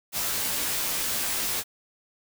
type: noise with comb filter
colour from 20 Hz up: white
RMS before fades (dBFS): -28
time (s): 0.12-1.64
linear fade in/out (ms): 50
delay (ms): 15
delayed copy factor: -0.7
effects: none